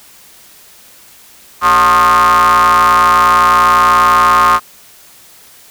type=ring-modulated tone; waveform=square; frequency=84.3 Hz; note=E2; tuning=39 cents sharp; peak=-4 dBFS; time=1.61-4.6 s; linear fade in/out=50 ms; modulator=1150 Hz; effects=white hiss -41 dBFS RMS until 5.7 s